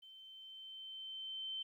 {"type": "tone with level ramp", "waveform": "sine", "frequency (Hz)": 3093, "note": "G7", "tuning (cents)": -24, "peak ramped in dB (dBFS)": [-55, -39], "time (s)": [0.02, 1.63], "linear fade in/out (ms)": 10, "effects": ["13-bit"]}